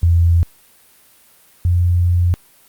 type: tone pair in turn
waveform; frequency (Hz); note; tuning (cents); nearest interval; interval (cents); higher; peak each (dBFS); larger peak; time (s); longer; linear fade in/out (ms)
sine; 84.9 / 87.89; F2 / F2; -48 / +12; minor second; 60; second; -9 / -11; first; 0.03-0.43 / 1.65-2.34; second; 0
effects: white hiss -50 dBFS RMS until 2.68 s + Opus 48 kbps